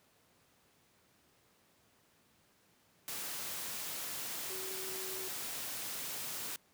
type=tone in noise; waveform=sine; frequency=377.5 Hz; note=F#4; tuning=35 cents sharp; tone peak=-46 dBFS; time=4.5-5.28 s; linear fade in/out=0 ms; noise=white; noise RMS=-41 dBFS; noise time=3.08-6.56 s; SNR=-8 dB; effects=pink hiss -69 dBFS RMS until 6.73 s + high-pass 100 Hz 12 dB/octave